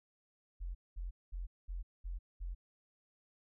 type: tone bursts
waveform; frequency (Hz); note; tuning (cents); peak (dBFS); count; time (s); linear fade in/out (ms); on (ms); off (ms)
sine; 43.65; F1; 0; -38; 6; 0.6-2.55; 20; 150; 210
effects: none